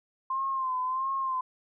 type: tone with vibrato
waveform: sine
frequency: 1046.5 Hz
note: C6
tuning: in tune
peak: -27 dBFS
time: 0.3-1.41 s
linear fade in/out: 5 ms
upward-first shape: sine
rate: 1.5 Hz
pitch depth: 56 cents each way
effects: none